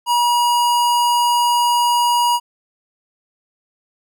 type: tone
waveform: square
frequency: 960 Hz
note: B5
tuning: 49 cents flat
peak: -14 dBFS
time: 0.06-2.4 s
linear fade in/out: 50 ms
effects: none